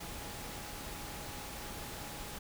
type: tone in noise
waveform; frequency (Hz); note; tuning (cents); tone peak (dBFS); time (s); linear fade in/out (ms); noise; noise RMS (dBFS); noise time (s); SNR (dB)
sine; 830.6; G#5; 0; -53; 0-2.39; 10; pink; -44; 0-2.39; -12
effects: none